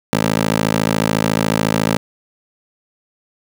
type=tone with high-pass filter; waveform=15% pulse; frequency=54 Hz; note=A1; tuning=32 cents flat; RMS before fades=-17 dBFS; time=0.13-1.97 s; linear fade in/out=0 ms; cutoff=220 Hz; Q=0.9; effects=none